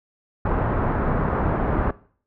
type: low-pass noise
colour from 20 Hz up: pink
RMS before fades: -22 dBFS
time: 0.45-1.91 s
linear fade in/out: 5 ms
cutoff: 1400 Hz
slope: 24 dB/octave
effects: noise-tail reverb RT60 0.5 s tail -20 dB re dry